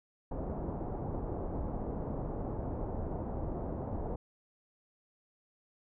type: low-pass noise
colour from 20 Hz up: pink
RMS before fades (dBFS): -37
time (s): 0.31-4.16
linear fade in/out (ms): 5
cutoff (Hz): 820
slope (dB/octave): 24
effects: none